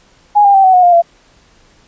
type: tone with pitch steps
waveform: sine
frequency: 828 / 801.6 / 776.1 / 751.4 / 727.5 / 704.4 / 681.9 Hz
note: G#5 / G5 / G5 / F#5 / F#5 / F5 / F5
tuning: -5 / +38 / -18 / +26 / -29 / +15 / -42 cents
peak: -4 dBFS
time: 0.35-1.022 s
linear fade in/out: 20 ms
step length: 96 ms
effects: pink hiss -49 dBFS RMS until 1.87 s + resampled to 16000 Hz